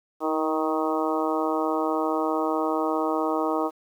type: harmonic tone with a mistuned harmonic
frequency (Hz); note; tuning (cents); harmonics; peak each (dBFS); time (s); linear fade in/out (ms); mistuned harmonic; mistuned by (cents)
156.7; D#3; +13; 2 / 3 / 4 / 5 / 6 / 7 / 8; -27 / -29 / -30 / -31 / -32 / -32 / -33; 0.2-3.71; 50; 2; +26
effects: 9-bit